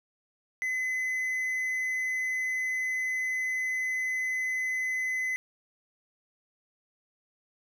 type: tone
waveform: triangle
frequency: 2028 Hz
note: B6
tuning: 45 cents sharp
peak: -26 dBFS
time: 0.62-5.36 s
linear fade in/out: 0 ms
effects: none